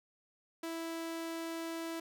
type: tone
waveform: sawtooth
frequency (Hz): 329.6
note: E4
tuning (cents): 0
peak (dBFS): -34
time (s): 0.63-2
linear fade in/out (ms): 5
effects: none